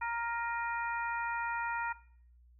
harmonic tone with a mistuned harmonic, 467.1 Hz, A#4, 3 cents sharp, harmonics 2 / 3 / 4 / 5, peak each -35 / -39 / -41 / -43 dBFS, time 0.01-1.93 s, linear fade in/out 10 ms, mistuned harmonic 5, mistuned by +58 cents, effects noise-tail reverb RT60 0.6 s tail -19 dB re dry + added 60 Hz sine -58 dBFS peak until 2.59 s

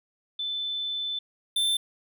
sine / square tone pair in turn, 3520 / 3551 Hz, A7 / A7, 0 / +15 cents, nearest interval unison, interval 15 cents, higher second, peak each -28 / -23 dBFS, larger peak second, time 0.39-1.19 / 1.56-1.77 s, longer first, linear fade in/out 5 ms, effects none

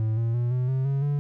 triangle tone with pitch steps, 110 / 115.07 / 120.37 / 125.92 / 131.72 / 137.79 / 144.14 Hz, A2 / A#2 / B2 / B2 / C3 / C#3 / D3, 0 / -22 / -44 / +34 / +12 / -10 / -32 cents, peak -20 dBFS, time 0-1.19 s, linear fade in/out 0 ms, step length 170 ms, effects none

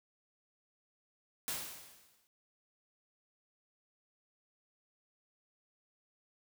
white noise with exponential decay, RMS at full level -36 dBFS, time 1.48-2.27 s, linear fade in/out 0 ms, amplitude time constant 170 ms, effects none

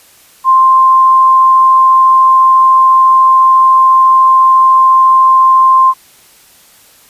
sine tone, 1049 Hz, C6, 4 cents sharp, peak -3 dBFS, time 0.44-5.94 s, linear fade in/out 50 ms, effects white hiss -43 dBFS RMS until 7.09 s + resampled to 32000 Hz

